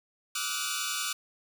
10% pulse tone cluster, 1169 / 1281 / 1417 / 1494 / 3537 Hz, D6 / E6 / F6 / F#6 / A7, -8 / -50 / +25 / +16 / +8 cents, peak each -29 dBFS, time 0.35-1.13 s, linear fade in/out 5 ms, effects none

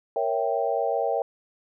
sine chord, A# diminished seventh, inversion none, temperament equal, 466.2 / 554.4 / 659.3 / 784 Hz, A#4 / C#5 / E5 / G5, 0 / 0 / 0 / 0 cents, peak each -28 dBFS, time 0.16-1.22 s, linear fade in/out 2 ms, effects none

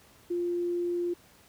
sine tone, 349.2 Hz, F4, in tune, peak -27 dBFS, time 0.3-1.14 s, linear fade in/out 10 ms, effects pink hiss -58 dBFS RMS until 1.48 s + high-pass 60 Hz 12 dB/octave

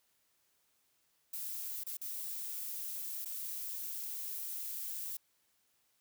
violet noise with dropouts, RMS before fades -41 dBFS, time 1.33-5.17 s, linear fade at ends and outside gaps 5 ms, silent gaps 1.837-1.865 / 1.97-2.013 / 3.248-3.256 s, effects white hiss -75 dBFS RMS until 6 s

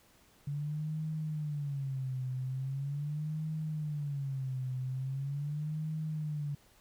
sine tone with vibrato, 141.9 Hz, C#3, 41 cents sharp, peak -33 dBFS, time 0.47-6.55 s, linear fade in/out 5 ms, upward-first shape sine, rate 0.41 Hz, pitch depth 170 cents each way, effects pink hiss -64 dBFS RMS until 6.8 s

